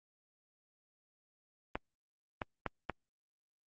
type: clicks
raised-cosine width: 0.5 ms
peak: -19 dBFS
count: 4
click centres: 1.755 / 2.418 / 2.663 / 2.897 s
effects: Opus 24 kbps